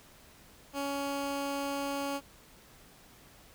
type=tone; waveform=15% pulse; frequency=279.9 Hz; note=C#4; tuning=17 cents sharp; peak=-26 dBFS; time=0.73-2.21 s; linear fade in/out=50 ms; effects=pink hiss -57 dBFS RMS until 3.54 s